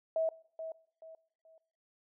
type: tone with echo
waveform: sine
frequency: 646 Hz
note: E5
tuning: 35 cents flat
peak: -28 dBFS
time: 0.16-0.29 s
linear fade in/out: 2 ms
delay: 430 ms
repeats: 3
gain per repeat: -10 dB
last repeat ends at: 1.58 s
effects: noise-tail reverb RT60 0.6 s tail -21 dB re dry